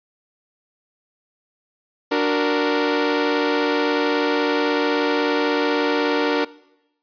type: chord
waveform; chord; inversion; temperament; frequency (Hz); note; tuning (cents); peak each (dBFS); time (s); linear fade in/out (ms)
sawtooth; D augmented; none; equal; 293.7 / 370 / 466.2; D4 / F#4 / A#4; 0 / 0 / 0; -17 / -22 / -17; 2.11-6.45; 10
effects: noise-tail reverb RT60 0.9 s tail -21 dB re dry + resampled to 11025 Hz